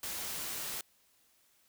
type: noise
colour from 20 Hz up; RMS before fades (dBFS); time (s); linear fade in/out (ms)
white; -39; 0.03-0.81; 2
effects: white hiss -69 dBFS RMS until 1.68 s